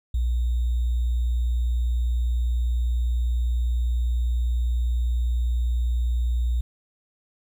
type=tone with sample-and-hold; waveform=sine; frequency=60 Hz; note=B1; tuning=49 cents flat; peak=-20 dBFS; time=0.14-6.61 s; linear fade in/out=5 ms; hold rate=3675 Hz; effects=none